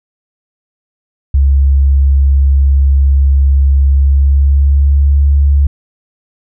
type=tone with pitch glide; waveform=sine; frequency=68.7 to 70.67 Hz; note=C#2 to C#2; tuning=-15 to +34 cents; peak=-5 dBFS; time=1.34-5.67 s; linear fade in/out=5 ms; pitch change=+49 cents; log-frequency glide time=3.88-5.21 s; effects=none